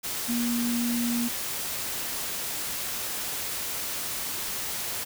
sine tone in noise, 237.8 Hz, A#3, 35 cents sharp, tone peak -25 dBFS, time 0.28-1.29 s, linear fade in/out 20 ms, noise white, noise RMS -32 dBFS, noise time 0.03-5.05 s, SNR +4 dB, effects none

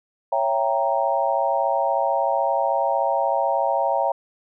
sine chord, C# diminished seventh, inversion none, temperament equal with one note detuned, 554.4 / 667.7 / 784 / 932.3 Hz, C#5 / E5 / G5 / Bb5, 0 / +22 / 0 / 0 cents, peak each -24 dBFS, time 0.32-4.12 s, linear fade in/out 5 ms, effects none

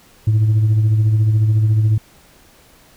sine tone with tremolo, 108.4 Hz, A2, 25 cents flat, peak -7 dBFS, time 0.27-1.98 s, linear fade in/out 5 ms, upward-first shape sine, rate 14 Hz, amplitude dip 45%, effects tanh soft clip ceiling -9 dBFS + pink hiss -49 dBFS RMS until 2.96 s

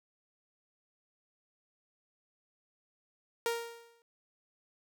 sawtooth tone with exponential decay, 466.2 Hz, A#4, in tune, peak -24 dBFS, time 3.46-4.02 s, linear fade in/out 1 ms, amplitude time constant 120 ms, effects none

